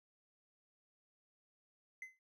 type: tone with exponential decay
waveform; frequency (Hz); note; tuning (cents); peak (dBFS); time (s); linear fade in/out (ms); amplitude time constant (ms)
triangle; 2050; C7; -36; -40; 2.02-2.19; 2; 35
effects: none